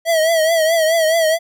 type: tone with vibrato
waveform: square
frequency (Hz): 648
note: E5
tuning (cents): -30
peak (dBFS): -13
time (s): 0.05-1.39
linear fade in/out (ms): 50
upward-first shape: triangle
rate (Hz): 4.7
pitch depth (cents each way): 80
effects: none